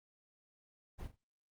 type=noise with echo; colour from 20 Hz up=brown; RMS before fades=-44 dBFS; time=0.98-1.08 s; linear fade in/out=20 ms; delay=42 ms; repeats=2; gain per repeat=-12 dB; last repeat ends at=1.164 s; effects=noise-tail reverb RT60 0.1 s tail -18 dB re dry + Opus 24 kbps